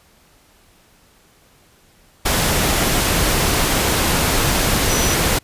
sine tone in noise, 5920 Hz, F#8, in tune, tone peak -23 dBFS, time 4.89-5.15 s, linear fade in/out 10 ms, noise pink, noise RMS -17 dBFS, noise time 2.25-5.39 s, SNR -9 dB, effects pink hiss -53 dBFS RMS until 5.43 s + resampled to 32000 Hz

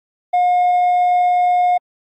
triangle tone with hard clipping, 717 Hz, F5, 45 cents sharp, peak -10 dBFS, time 0.33-1.78 s, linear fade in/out 10 ms, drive 1 dB, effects MP3 32 kbps

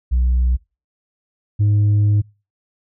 sine tone pair in turn, 61.74 / 103.83 Hz, B1 / G#2, 0 / 0 cents, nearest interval major sixth, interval 900 cents, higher second, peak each -11 / -9 dBFS, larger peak second, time 0.11-0.57 / 1.59-2.22 s, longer second, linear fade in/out 20 ms, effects noise-tail reverb RT60 0.3 s tail -26 dB re dry + tanh soft clip ceiling -11 dBFS

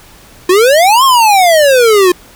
square exponential two-way sweep, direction up then down, 349.2 to 1100 to 349.2 Hz, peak -5 dBFS, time 0.49-2.12 s, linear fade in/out 5 ms, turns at 1.04 s, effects pink hiss -39 dBFS RMS until 2.35 s

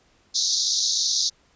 white band-pass noise, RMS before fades -23 dBFS, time 0.34-1.3 s, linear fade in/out 20 ms, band 3700 to 6500 Hz, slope 96 dB/octave, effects pink hiss -61 dBFS RMS until 1.55 s + resampled to 16000 Hz

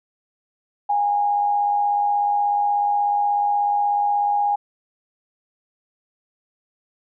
sine tone with amplitude modulation, 820 Hz, G#5, 22 cents flat, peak -15 dBFS, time 0.89-4.56 s, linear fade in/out 10 ms, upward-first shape sine, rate 96.5 Hz, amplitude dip 40%, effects none

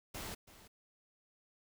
pink noise with echo, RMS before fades -44 dBFS, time 0.14-0.35 s, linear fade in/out 10 ms, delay 330 ms, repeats 1, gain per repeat -15 dB, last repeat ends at 0.68 s, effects none

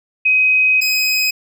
sine / 25% pulse tone pair in turn, 2523 / 2523 Hz, D#7 / D#7, +23 / +23 cents, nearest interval unison, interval 0 cents, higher neither, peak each -10 dBFS, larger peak neither, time 0.25-0.81 / 0.81-1.31 s, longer first, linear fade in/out 10 ms, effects none

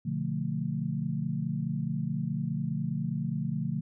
sine chord, B half-diminished seventh, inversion none, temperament just, 123.47 / 148.16 / 177.8 / 222.2 Hz, B2 / D3 / F3 / A3, 0 / +16 / +31 / +17 cents, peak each -37 / -32 / -34 / -35 dBFS, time 0.05-3.81 s, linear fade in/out 10 ms, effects none

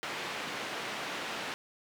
white band-pass noise, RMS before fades -38 dBFS, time 0.03-1.54 s, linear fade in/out 0 ms, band 190 to 2600 Hz, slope 12 dB/octave, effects none

